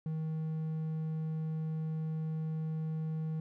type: tone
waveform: triangle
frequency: 158.2 Hz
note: D#3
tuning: 29 cents sharp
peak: -31 dBFS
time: 0.06-3.4 s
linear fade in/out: 2 ms
effects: none